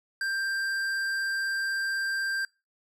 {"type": "tone with tanh clipping", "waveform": "triangle", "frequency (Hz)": 1581, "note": "G6", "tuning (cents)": 14, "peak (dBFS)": -29, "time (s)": [0.21, 2.45], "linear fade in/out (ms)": 2, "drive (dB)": 17, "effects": ["noise-tail reverb RT60 0.3 s tail -26 dB re dry"]}